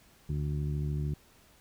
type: harmonic tone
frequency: 73.42 Hz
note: D2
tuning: in tune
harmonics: 1 / 2 / 3 / 4 / 5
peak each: -34 / -31 / -45 / -46 / -46 dBFS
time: 0.29-1.14 s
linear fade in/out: 5 ms
effects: pink hiss -61 dBFS RMS until 1.6 s